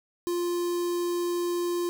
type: tone with notch filter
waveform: square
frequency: 349.2 Hz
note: F4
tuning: in tune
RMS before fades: -28 dBFS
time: 0.27-1.89 s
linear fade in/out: 0 ms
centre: 2100 Hz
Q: 0.77
effects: none